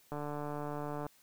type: click train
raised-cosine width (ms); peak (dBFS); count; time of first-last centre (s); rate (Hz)
1; -26; 140; 0.12-1.066; 147
effects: white hiss -65 dBFS RMS until 1.22 s